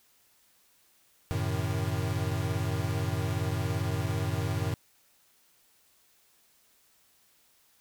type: chord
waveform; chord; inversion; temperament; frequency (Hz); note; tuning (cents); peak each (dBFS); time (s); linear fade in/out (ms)
square; F# diminished seventh; none; equal; 92.5 / 110 / 130.81 / 155.56; F#2 / A2 / C3 / Eb3; 0 / 0 / 0 / 0; -33 / -33 / -38 / -36; 1.31-4.74; 0
effects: white hiss -65 dBFS RMS until 7.8 s